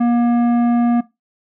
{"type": "tone with tanh clipping", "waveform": "sine", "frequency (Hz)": 238.1, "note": "A#3", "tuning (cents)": 37, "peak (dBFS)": -14, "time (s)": [0, 1.01], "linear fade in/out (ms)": 10, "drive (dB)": 12, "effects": ["noise-tail reverb RT60 0.2 s tail -18 dB re dry"]}